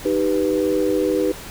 sine chord, Eb augmented, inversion none, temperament equal, 311.1 / 392 / 493.9 Hz, Eb4 / G4 / B4, 0 / 0 / 0 cents, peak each -21 dBFS, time 0.05-1.32 s, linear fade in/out 5 ms, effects pink hiss -36 dBFS RMS until 1.5 s

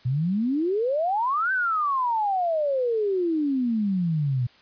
sine exponential two-way sweep, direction up then down, 119.2 to 1568 to 119.2 Hz, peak -21 dBFS, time 0.05-4.47 s, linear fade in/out 10 ms, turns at 1.52 s, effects white hiss -55 dBFS RMS until 4.61 s + resampled to 11025 Hz

